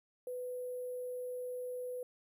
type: tone with sample-and-hold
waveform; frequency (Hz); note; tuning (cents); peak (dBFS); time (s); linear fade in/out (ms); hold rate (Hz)
sine; 498.7; B4; +17; -38; 0.27-2.03; 2; 11025
effects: none